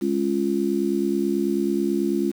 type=harmonic tone; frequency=69.2 Hz; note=C#2; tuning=2 cents flat; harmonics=3 / 4 / 5; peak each=-25 / -25 / -23 dBFS; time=0.01-2.32 s; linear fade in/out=20 ms; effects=7-bit